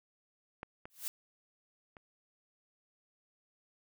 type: clicks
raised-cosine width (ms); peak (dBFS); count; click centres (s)
0.5; -26 / -30 / -36; 3; 0.631 / 0.855 / 1.968
type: noise with exponential growth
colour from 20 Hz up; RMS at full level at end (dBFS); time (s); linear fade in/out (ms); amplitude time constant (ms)
blue; -34; 0.9-1.08; 0; 38
effects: none